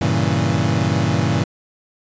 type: chord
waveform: 30% pulse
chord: G diminished seventh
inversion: none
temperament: equal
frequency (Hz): 98 / 116.54 / 138.59 / 164.81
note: G2 / Bb2 / Db3 / Fb3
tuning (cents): 0 / 0 / 0 / 0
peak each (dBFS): -19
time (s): 0.01-1.44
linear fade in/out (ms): 5
effects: resampled to 16000 Hz